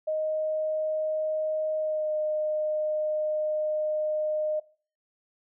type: tone with pitch glide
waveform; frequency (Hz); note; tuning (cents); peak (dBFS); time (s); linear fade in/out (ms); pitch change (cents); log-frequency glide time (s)
sine; 622.3 to 613.4; D#5 to D#5; 0 to -25; -25; 0.07-4.6; 10; -25; 1.78-2.14
effects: noise-tail reverb RT60 0.4 s tail -19 dB re dry